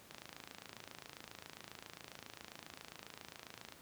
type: click train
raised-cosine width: 0.2 ms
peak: -30 dBFS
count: 100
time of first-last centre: 0.11-3.723 s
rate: 27.4 Hz
effects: pink hiss -59 dBFS RMS until 3.81 s + high-pass 100 Hz 12 dB/octave